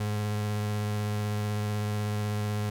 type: tone with vibrato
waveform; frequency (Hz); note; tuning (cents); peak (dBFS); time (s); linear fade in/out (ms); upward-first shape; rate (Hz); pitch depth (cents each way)
35% pulse; 104.9; G#2; +18; -26; 0-2.7; 5; triangle; 16; 17
effects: none